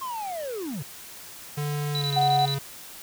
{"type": "linear sweep", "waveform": "triangle", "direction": "down", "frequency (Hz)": [1082, 116.54], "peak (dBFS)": -28, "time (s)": [0.01, 0.83], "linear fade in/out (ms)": 10}
{"type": "tone with pitch glide", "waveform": "square", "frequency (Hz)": [146.83, 138.75], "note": ["D3", "C#3"], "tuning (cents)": [0, 2], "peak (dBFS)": -27, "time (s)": [1.57, 2.59], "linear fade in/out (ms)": 10, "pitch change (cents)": -98, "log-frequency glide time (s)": [1.92, 2.2]}
{"type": "tone bursts", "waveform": "sine", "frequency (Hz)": 3951, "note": "B7", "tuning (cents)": 0, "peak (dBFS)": -27, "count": 7, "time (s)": [1.95, 2.543], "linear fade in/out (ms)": 0, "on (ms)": 65, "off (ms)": 23}
{"type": "tone", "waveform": "sine", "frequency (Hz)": 740, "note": "F#5", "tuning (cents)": 0, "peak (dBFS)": -19, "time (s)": [2.16, 2.46], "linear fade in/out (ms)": 10}
{"effects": ["white hiss -43 dBFS RMS until 3.02 s"]}